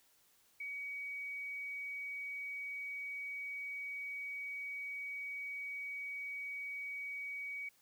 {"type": "tone", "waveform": "sine", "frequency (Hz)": 2260, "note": "C#7", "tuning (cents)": 33, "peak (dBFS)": -40, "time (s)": [0.6, 7.69], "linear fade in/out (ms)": 5, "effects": ["white hiss -70 dBFS RMS until 7.81 s"]}